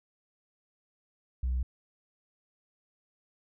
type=tone; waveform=sine; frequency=62.9 Hz; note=B1; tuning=32 cents sharp; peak=-25 dBFS; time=1.43-1.63 s; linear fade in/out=5 ms; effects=tanh soft clip ceiling -25 dBFS